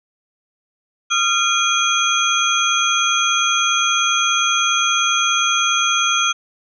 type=tone cluster; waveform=sine; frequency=1238 / 1375 / 2440 / 3305 / 6260 Hz; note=D#6 / F6 / D#7 / G#7 / G8; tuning=-9 / -27 / -34 / -9 / -3 cents; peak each=-26 / -19 / -22 / -19 / -23 dBFS; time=1.1-6.33 s; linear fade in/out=20 ms; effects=none